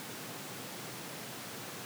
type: high-pass noise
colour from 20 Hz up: pink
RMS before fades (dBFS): -44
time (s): 0-1.85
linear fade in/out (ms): 0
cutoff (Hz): 110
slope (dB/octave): 48
effects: none